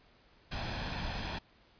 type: noise with comb filter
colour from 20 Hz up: pink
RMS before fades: -37 dBFS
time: 0.51-1.39 s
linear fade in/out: 10 ms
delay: 1.2 ms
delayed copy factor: +0.5
effects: pink hiss -64 dBFS RMS until 1.79 s + resampled to 11025 Hz